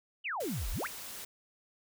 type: exponential two-way sweep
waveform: sine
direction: down then up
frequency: 3136 to 32.7 to 3136 Hz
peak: -33 dBFS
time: 0.24-0.88 s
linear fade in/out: 20 ms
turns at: 0.71 s
type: noise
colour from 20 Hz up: white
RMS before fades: -44 dBFS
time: 0.4-1.25 s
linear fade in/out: 5 ms
effects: none